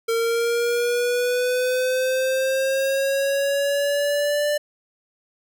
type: linear sweep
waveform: square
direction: up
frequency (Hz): 456.1 to 592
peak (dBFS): -20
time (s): 0.08-4.58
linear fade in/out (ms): 10
effects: none